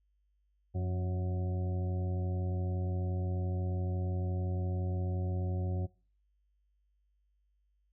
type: harmonic tone with a mistuned harmonic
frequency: 91.7 Hz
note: F#2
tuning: 15 cents flat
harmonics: 1 / 2 / 3 / 4 / 6 / 7 / 8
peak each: -31 / -40 / -48 / -44 / -48 / -55 / -50 dBFS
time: 0.74-5.87 s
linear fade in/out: 20 ms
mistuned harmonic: 2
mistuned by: -56 cents
effects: noise-tail reverb RT60 0.4 s tail -23 dB re dry + added 50 Hz sine -70 dBFS peak until 7.92 s